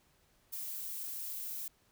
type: noise with ADSR envelope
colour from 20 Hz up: violet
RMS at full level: -38 dBFS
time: 0.52-1.68 s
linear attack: 18 ms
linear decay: 4 ms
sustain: -3 dB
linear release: 3 ms
effects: pink hiss -70 dBFS RMS until 1.91 s